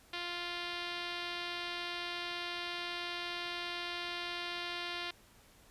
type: tone with low-pass filter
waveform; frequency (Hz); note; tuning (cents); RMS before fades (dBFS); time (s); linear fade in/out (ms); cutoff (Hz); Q
5% pulse; 349.2; F4; 0; -40; 0.13-5.11; 5; 4100; 1.5
effects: pink hiss -62 dBFS RMS until 5.7 s + resampled to 32000 Hz